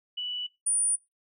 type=tone pair in turn; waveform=sine; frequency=2959 / 9394 Hz; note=F#7 / D9; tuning=-1 / -1 cents; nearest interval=octave + minor sixth; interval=2000 cents; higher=second; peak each=-30 / -23 dBFS; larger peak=second; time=0.17-0.47 / 0.66-0.96 s; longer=neither; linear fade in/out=10 ms; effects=noise-tail reverb RT60 0.2 s tail -18 dB re dry